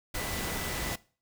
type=tone in noise; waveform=sine; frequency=1986 Hz; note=B6; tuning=9 cents sharp; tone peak=-42 dBFS; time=0.14-0.96 s; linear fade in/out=10 ms; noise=pink; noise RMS=-34 dBFS; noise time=0.14-0.96 s; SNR=-11 dB; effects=noise-tail reverb RT60 0.4 s tail -21 dB re dry